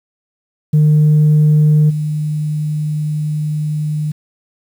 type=tone with level steps; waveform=sine; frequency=151.8 Hz; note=D#3; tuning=42 cents flat; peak=-5 / -15 dBFS; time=0.73-4.12 s; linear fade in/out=10 ms; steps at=1.89 s; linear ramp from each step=20 ms; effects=tanh soft clip ceiling -5 dBFS + 7-bit